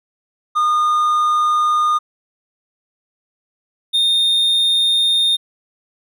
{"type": "tone pair in turn", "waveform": "triangle", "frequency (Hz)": [1221, 3659], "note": ["D#6", "A#7"], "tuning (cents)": [-33, -33], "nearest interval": "octave + perfect fifth", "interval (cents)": 1900, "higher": "second", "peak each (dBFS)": [-11, -11], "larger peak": "neither", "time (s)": [[0.55, 1.99], [3.93, 5.37]], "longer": "neither", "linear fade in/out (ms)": 20, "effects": []}